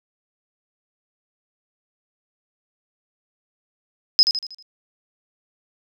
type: tone with echo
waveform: sine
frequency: 5070 Hz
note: D#8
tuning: 32 cents sharp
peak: -8 dBFS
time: 4.19-4.23 s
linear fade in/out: 0 ms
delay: 79 ms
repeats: 5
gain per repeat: -7 dB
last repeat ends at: 4.625 s
effects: none